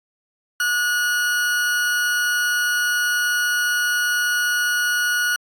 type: tone with amplitude modulation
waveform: 40% pulse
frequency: 1455 Hz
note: F#6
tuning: 29 cents flat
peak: -16 dBFS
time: 0.6-5.36 s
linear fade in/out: 2 ms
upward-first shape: sine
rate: 259 Hz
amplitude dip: 30%
effects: AAC 64 kbps